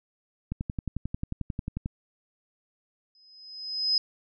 click train, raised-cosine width 5 ms, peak -18 dBFS, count 16, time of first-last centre 0.52-1.859 s, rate 11.2 Hz
sine tone with exponential growth, 5060 Hz, D#8, 28 cents sharp, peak -19 dBFS, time 3.15-3.98 s, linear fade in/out 2 ms, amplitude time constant 180 ms
effects none

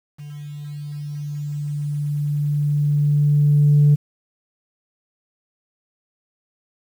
sine tone with level ramp, 146.4 Hz, D3, 5 cents flat, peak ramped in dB -32 to -8 dBFS, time 0.18-3.96 s, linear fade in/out 20 ms, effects tanh soft clip ceiling -7 dBFS + 8-bit

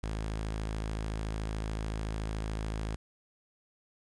sawtooth tone, 53.7 Hz, A1, 41 cents flat, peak -29 dBFS, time 0.03-2.96 s, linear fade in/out 5 ms, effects resampled to 22050 Hz + 10-bit

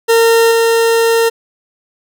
40% pulse tone with level steps, 458.2 Hz, A#4, 30 cents flat, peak -6 / -8 dBFS, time 0.08-1.3 s, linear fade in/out 20 ms, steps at 0.51 s, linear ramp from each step 5 ms, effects none

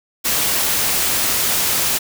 white noise, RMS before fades -18 dBFS, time 0.24-1.99 s, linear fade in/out 20 ms, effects none

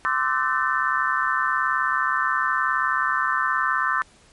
sine tone cluster, 1038 / 1177 / 1316 / 1522 / 1778 Hz, C6 / D6 / E6 / F#6 / A6, -14 / +3 / -3 / +48 / +18 cents, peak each -26 dBFS, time 0.05-4.02 s, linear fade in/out 0 ms, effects pink hiss -54 dBFS RMS until 4.32 s + MP3 48 kbps

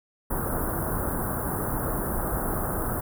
pink band-stop noise, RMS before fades -28 dBFS, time 0.3-3.01 s, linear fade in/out 10 ms, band 1500 to 10000 Hz, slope 48 dB/octave, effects none

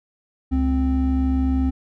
triangle tone pair together, 69.29 / 261.6 Hz, C#2 / C4, 0 / 0 cents, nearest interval octave + major seventh, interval 2300 cents, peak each -18 dBFS, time 0.51-1.71 s, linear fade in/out 20 ms, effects none

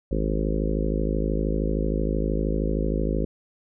harmonic tone, 53 Hz, G#1, 36 cents sharp, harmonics 1 / 3 / 4 / 5 / 6 / 7 / 8 / 9 / 10, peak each -25 / -30 / -31 / -32 / -33 / -33 / -34 / -35 / -35 dBFS, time 0.11-3.25 s, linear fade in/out 5 ms, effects none

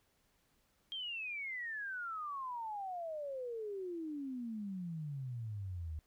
sine exponential sweep, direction down, 3230 to 75.1 Hz, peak -39 dBFS, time 0.92-5.99 s, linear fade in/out 0 ms, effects pink hiss -75 dBFS RMS until 6.06 s

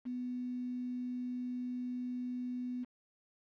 sine tone with quantisation, 248.4 Hz, B3, 10 cents sharp, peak -36 dBFS, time 0.05-2.85 s, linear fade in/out 20 ms, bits 9, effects low-pass 2000 Hz 12 dB/octave

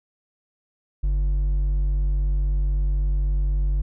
sine tone with hard clipping, 48.09 Hz, G1, 32 cents flat, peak -20 dBFS, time 1.03-3.82 s, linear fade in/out 10 ms, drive 4 dB, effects none

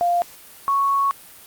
sine tone pair in turn, 698.5 / 1108.8 Hz, F5 / C#6, 0 / 0 cents, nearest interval minor sixth, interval 800 cents, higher second, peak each -16 dBFS, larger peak neither, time 0.01-0.22 / 0.68-1.11 s, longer second, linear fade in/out 0 ms, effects white hiss -44 dBFS RMS until 1.46 s + Opus 48 kbps

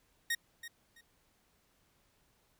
sawtooth tone with echo, 1864.7 Hz, A#6, in tune, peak -27 dBFS, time 0.3-0.35 s, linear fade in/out 5 ms, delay 330 ms, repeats 2, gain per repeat -13 dB, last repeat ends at 1.01 s, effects pink hiss -72 dBFS RMS until 2.59 s

